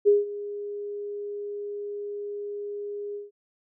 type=tone with ADSR envelope; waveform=sine; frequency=410 Hz; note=G#4; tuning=22 cents flat; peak=-13 dBFS; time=0.05-3.31 s; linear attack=29 ms; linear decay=170 ms; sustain=-18 dB; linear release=160 ms; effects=none